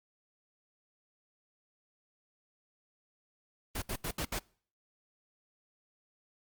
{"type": "noise bursts at uneven times", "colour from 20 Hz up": "pink", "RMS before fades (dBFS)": -35, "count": 5, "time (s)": [[3.75, 3.82], [3.89, 3.96], [4.04, 4.11], [4.18, 4.25], [4.32, 4.39]], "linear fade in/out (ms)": 5, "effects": ["noise-tail reverb RT60 0.5 s tail -25 dB re dry", "Opus 24 kbps"]}